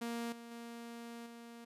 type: tone with level steps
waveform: sawtooth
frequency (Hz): 234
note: A#3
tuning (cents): +7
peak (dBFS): -34 / -45 / -42 / -46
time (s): 0.01-1.65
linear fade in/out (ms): 10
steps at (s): 0.32 / 0.51 / 1.26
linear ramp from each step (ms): 5
effects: resampled to 32000 Hz